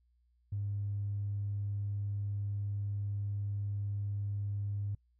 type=tone with tanh clipping; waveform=triangle; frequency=101.4 Hz; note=G#2; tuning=41 cents flat; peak=-33 dBFS; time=0.52-4.95 s; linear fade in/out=5 ms; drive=4 dB; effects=noise-tail reverb RT60 0.1 s tail -25 dB re dry + added 60 Hz sine -68 dBFS peak until 5.19 s

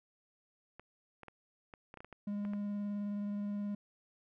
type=clicks; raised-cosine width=0.5 ms; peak=-34 dBFS; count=11; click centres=0.796 / 1.233 / 1.283 / 1.738 / 1.941 / 1.973 / 2.005 / 2.046 / 2.127 / 2.451 / 2.535 s
type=tone with vibrato; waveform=triangle; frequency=204.6 Hz; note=G#3; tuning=26 cents flat; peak=-33 dBFS; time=2.27-3.75 s; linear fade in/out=5 ms; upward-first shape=square; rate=19 Hz; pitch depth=9 cents each way
effects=none

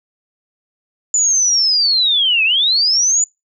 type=linear two-way sweep; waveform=sine; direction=down then up; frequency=7040 to 2500 to 7040 Hz; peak=-11 dBFS; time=1.14-3.24 s; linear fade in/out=2 ms; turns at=2.44 s; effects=noise-tail reverb RT60 0.2 s tail -24 dB re dry

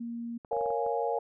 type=tone; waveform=sine; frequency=234.2 Hz; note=A#3; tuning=8 cents sharp; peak=-34 dBFS; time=0-0.38 s; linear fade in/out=10 ms
type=clicks; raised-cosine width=1 ms; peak=-33 dBFS; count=7; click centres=0.448 / 0.53 / 0.567 / 0.611 / 0.66 / 0.705 / 0.864 s
type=chord; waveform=sine; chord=Bb minor seventh; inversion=none; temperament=equal; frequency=466.2 / 554.4 / 698.5 / 830.6 Hz; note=Bb4 / Db5 / F5 / Ab5; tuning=0 / 0 / 0 / 0 cents; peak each=-31 / -34 / -34 / -33 dBFS; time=0.51-1.19 s; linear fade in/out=5 ms
effects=none

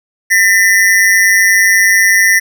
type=ring-modulated tone; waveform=square; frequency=1904 Hz; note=A#6; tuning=36 cents sharp; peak=-4 dBFS; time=0.3-2.4 s; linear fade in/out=20 ms; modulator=95.8 Hz; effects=none

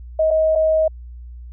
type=tone with dropouts; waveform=sine; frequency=632 Hz; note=D#5; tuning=27 cents sharp; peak=-13 dBFS; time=0.19-0.88 s; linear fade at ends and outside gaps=5 ms; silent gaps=0.306-0.31 / 0.553-0.557 s; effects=added 60 Hz sine -33 dBFS peak until 1.52 s

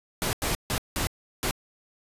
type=noise bursts at uneven times; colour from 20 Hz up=pink; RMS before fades=-27 dBFS; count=5; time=0.22-0.33 / 0.42-0.55 / 0.7-0.78 / 0.96-1.07 / 1.43-1.51 s; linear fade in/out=0 ms; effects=resampled to 32000 Hz

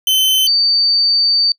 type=tone pair in turn; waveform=40% pulse / sine; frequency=3066 / 4594 Hz; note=G7 / D8; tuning=-39 / -39 cents; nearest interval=perfect fifth; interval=700 cents; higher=second; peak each=-10 dBFS; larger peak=neither; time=0.07-0.47 / 0.47-1.52 s; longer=second; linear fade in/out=2 ms; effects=noise-tail reverb RT60 0.1 s tail -24 dB re dry

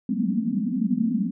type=band-pass noise; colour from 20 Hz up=white; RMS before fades=-24 dBFS; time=0.09-1.31 s; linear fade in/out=2 ms; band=180 to 260 Hz; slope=96 dB/octave; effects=none

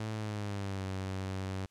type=tone with pitch glide; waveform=sawtooth; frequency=108.8 to 95.26 Hz; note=A2 to G2; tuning=-19 to -49 cents; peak=-31 dBFS; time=0-1.66 s; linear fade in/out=5 ms; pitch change=-230 cents; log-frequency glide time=0.14-0.84 s; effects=white hiss -74 dBFS RMS until 1.7 s + low-pass 8000 Hz 12 dB/octave

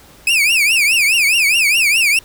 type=tone with vibrato; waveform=40% pulse; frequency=2497 Hz; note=D#7; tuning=6 cents sharp; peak=-10 dBFS; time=0.27-2.19 s; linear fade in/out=2 ms; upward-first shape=triangle; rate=4.8 Hz; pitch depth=240 cents each way; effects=pink hiss -44 dBFS RMS until 2.24 s

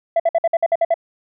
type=tone bursts; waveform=sine; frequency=669 Hz; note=E5; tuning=25 cents sharp; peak=-10 dBFS; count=9; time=0.16-0.942 s; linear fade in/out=5 ms; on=38 ms; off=55 ms; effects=tanh soft clip ceiling -11 dBFS

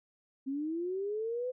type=linear sweep; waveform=sine; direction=up; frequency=262.5 to 512 Hz; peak=-32 dBFS; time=0.46-1.52 s; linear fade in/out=20 ms; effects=none

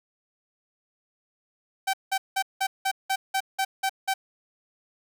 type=tone bursts; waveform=sawtooth; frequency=772 Hz; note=G5; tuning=27 cents flat; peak=-19 dBFS; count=10; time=1.87-4.14 s; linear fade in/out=10 ms; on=65 ms; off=180 ms; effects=none

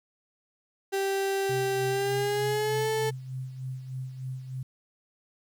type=tone with pitch glide; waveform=35% pulse; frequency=390.6 to 438.4 Hz; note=G4 to A4; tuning=-6 to -6 cents; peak=-24 dBFS; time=0.92-3.11 s; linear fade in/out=20 ms; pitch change=+200 cents; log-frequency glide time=1.88-2.88 s
type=tone with tremolo; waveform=sine; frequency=130 Hz; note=C3; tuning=11 cents flat; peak=-31 dBFS; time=1.49-4.63 s; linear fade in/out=5 ms; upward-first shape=sine; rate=3.3 Hz; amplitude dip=60%
effects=10-bit

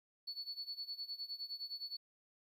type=tone with tremolo; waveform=triangle; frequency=4435 Hz; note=C#8; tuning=in tune; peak=-36 dBFS; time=0.27-1.97 s; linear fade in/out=10 ms; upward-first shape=sine; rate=9.7 Hz; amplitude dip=90%; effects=tanh soft clip ceiling -38 dBFS + 13-bit

